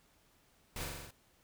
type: noise with echo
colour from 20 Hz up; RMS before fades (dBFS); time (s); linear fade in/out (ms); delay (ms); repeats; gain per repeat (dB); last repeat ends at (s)
pink; -41; 0.76-0.85; 2; 43; 6; -2; 1.108
effects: pink hiss -69 dBFS RMS until 1.43 s